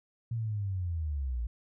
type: linear sweep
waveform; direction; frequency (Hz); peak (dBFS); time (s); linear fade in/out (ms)
sine; down; 118 to 55; -30; 0.31-1.47; 5
effects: none